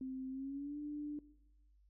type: tone with pitch glide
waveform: sine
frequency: 261.6 to 295.3 Hz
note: C4 to D4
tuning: 0 to +10 cents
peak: -40 dBFS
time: 0.01-1.19 s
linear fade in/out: 2 ms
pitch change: +210 cents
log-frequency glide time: 0.3-0.79 s
effects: noise-tail reverb RT60 0.9 s tail -18 dB re dry + added 50 Hz sine -65 dBFS peak until 1.89 s